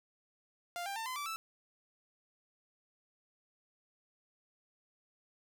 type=tone with pitch steps; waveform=sawtooth; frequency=698.5 / 793.1 / 900.6 / 1022.7 / 1161.2 / 1318.6 Hz; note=F5 / G5 / A5 / C6 / D6 / E6; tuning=0 / +20 / +40 / -40 / -20 / 0 cents; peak=-34 dBFS; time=0.76-1.36 s; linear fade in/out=0 ms; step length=100 ms; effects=none